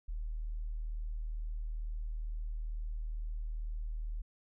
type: tone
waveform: sine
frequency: 38.89 Hz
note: D#1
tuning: in tune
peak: -35 dBFS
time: 0.08-4.22 s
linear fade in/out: 10 ms
effects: none